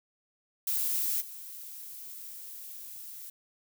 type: noise with level steps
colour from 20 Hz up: violet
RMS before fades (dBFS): -30 / -44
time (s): 0.67-3.3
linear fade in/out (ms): 5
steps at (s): 1.2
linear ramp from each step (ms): 20
effects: none